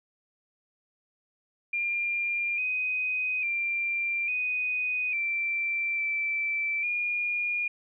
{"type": "tone with pitch steps", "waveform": "sine", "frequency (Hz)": [2397, 2505, 2372, 2491, 2347, 2329, 2427], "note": ["D7", "D#7", "D7", "D#7", "D7", "D7", "D#7"], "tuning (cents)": [35, 11, 17, 1, -2, -15, -44], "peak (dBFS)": -26, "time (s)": [1.73, 7.68], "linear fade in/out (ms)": 5, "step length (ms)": 850, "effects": []}